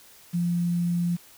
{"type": "tone with quantisation", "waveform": "sine", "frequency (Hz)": 173.5, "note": "F3", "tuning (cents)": -11, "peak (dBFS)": -22, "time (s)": [0.33, 1.17], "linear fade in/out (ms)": 20, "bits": 8, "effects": ["white hiss -52 dBFS RMS until 1.37 s"]}